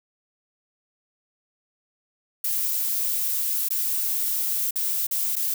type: noise with dropouts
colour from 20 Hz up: violet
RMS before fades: -25 dBFS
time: 2.44-5.54 s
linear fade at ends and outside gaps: 5 ms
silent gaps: 3.687-3.704 / 4.709-4.757 / 5.069-5.11 / 5.356-5.364 s
effects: none